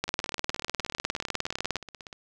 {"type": "two click trains", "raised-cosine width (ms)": 0.2, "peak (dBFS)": [-9, -24], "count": [35, 35], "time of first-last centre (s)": [[0.04, 1.757], [0.08, 2.128]], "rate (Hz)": [19.8, 16.6], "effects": []}